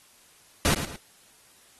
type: noise with echo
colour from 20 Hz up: pink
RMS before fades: -23 dBFS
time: 0.65-0.74 s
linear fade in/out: 0 ms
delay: 110 ms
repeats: 2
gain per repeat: -9 dB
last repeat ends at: 0.96 s
effects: white hiss -57 dBFS RMS until 1.79 s + AAC 32 kbps